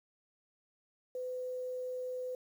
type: tone with quantisation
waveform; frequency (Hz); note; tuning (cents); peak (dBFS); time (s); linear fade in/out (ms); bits
sine; 505; B4; +39; -36; 1.15-2.35; 2; 10
effects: none